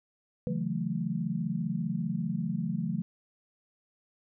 sine chord, F# minor seventh, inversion second, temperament equal with one note detuned, 139.8 / 164.81 / 185 / 220 Hz, C#3 / E3 / F#3 / A3, +15 / 0 / 0 / 0 cents, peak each -37 / -33 / -34 / -34 dBFS, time 0.47-3.02 s, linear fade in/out 0 ms
sine tone with exponential decay, 493.9 Hz, B4, in tune, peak -32 dBFS, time 0.47-0.68 s, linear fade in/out 2 ms, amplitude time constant 45 ms
effects none

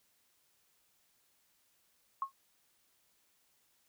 sine tone with exponential decay, 1086 Hz, C#6, 36 cents flat, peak -28 dBFS, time 2.22-2.32 s, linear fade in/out 2 ms, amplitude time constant 20 ms, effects white hiss -73 dBFS RMS until 3.88 s

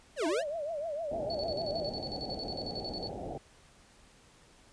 square exponential two-way sweep, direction down then up, 659.3 to 293.7 to 659.3 Hz, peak -30 dBFS, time 0.16-0.44 s, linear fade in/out 50 ms, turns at 0.27 s
sine tone with vibrato, 622.3 Hz, D#5, in tune, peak -33 dBFS, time 0.22-1.9 s, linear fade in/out 5 ms, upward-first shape triangle, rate 6.6 Hz, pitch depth 180 cents each way
white low-pass noise, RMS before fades -40 dBFS, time 1.11-3.38 s, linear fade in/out 5 ms, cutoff 810 Hz, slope 96 dB/octave
sine tone with tremolo, 4435 Hz, C#8, in tune, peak -37 dBFS, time 1.3-3.09 s, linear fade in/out 2 ms, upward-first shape square, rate 11 Hz, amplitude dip 75%
effects pink hiss -60 dBFS RMS until 4.72 s + resampled to 22050 Hz

